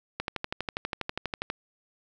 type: click train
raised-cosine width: 0.3 ms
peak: -14 dBFS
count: 17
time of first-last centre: 0.2-1.501 s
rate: 12.3 Hz
effects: none